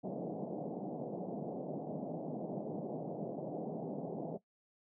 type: band-pass noise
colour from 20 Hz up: pink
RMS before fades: -41 dBFS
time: 0.03-4.38 s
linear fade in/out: 20 ms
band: 150 to 740 Hz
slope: 48 dB/octave
effects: noise-tail reverb RT60 0.1 s tail -17 dB re dry